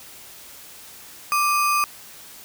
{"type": "tone with sample-and-hold", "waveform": "sine", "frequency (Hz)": 1177, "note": "D6", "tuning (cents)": 3, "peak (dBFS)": -17, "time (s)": [1.32, 1.84], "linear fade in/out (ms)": 0, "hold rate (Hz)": 3675, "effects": ["white hiss -43 dBFS RMS until 2.44 s"]}